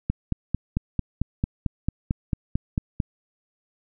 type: click train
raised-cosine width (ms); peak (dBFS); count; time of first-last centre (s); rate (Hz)
5; -10; 14; 0.1-3.002; 4.48
effects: none